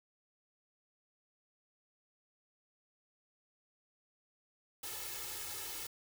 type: noise with comb filter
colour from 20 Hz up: white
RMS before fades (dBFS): -43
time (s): 4.83-5.87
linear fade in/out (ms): 5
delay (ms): 2.3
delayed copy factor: +0.95
effects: none